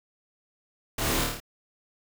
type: noise with echo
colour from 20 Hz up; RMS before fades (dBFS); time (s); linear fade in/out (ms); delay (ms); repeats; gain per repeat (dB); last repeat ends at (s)
pink; -30; 0.98-1.24; 5; 27; 6; -2; 1.402
effects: none